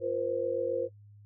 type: chord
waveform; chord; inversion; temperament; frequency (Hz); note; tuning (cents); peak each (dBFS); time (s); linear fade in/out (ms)
sine; F suspended fourth; none; equal with one note detuned; 349.2 / 476 / 523.3; F4 / Bb4 / C5; 0 / +36 / 0; -36 / -32 / -31; 0-0.89; 50
effects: noise-tail reverb RT60 0.1 s tail -19 dB re dry + added 103 Hz sine -51 dBFS peak until 1.25 s